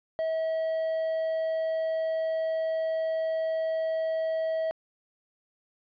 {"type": "tone", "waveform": "triangle", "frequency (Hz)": 644, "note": "E5", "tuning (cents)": -41, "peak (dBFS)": -24, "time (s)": [0.19, 4.71], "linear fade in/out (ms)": 0, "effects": ["resampled to 11025 Hz", "11-bit"]}